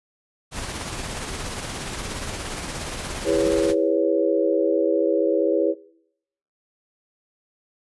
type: noise with tremolo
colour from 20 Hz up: pink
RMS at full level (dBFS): -29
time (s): 0.51-3.75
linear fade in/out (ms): 50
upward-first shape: triangle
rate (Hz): 17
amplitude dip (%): 40
type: chord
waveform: sine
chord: C# minor seventh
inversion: first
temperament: equal with one note detuned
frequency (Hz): 329.6 / 404.9 / 493.9 / 554.4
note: E4 / G#4 / B4 / C#5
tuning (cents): 0 / -44 / 0 / 0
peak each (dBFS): -23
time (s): 3.24-5.75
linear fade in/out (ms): 50
effects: noise-tail reverb RT60 0.8 s tail -23 dB re dry + resampled to 24000 Hz